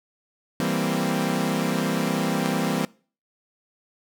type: chord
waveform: sawtooth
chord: C dominant seventh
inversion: first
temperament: equal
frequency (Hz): 164.81 / 196 / 233.1 / 261.6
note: E3 / G3 / Bb3 / C4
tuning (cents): 0 / 0 / 0 / 0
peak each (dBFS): -24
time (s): 0.6-2.85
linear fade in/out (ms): 0
effects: noise-tail reverb RT60 0.4 s tail -23 dB re dry